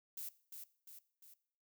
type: noise with echo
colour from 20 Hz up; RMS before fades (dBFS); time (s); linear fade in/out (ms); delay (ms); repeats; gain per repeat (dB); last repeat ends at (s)
violet; -45; 0.17-0.29; 5; 350; 3; -5; 1.34
effects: noise-tail reverb RT60 0.6 s tail -19 dB re dry